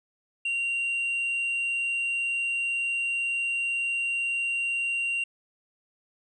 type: tone with tanh clipping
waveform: sine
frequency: 2762 Hz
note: F7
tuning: 20 cents flat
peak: -26 dBFS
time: 0.45-5.24 s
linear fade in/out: 5 ms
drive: 2 dB
effects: resampled to 24000 Hz